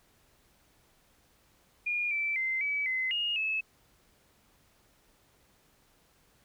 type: tone with pitch steps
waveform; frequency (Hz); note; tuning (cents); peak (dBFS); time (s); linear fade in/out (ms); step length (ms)
sine; 2427 / 2328 / 2075 / 2288 / 2047 / 2855 / 2598; D#7 / D7 / C7 / D7 / C7 / F7 / E7; -44 / -16 / -15 / -46 / -38 / +37 / -26; -28; 1.86-3.61; 10; 250
effects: pink hiss -66 dBFS RMS until 6.44 s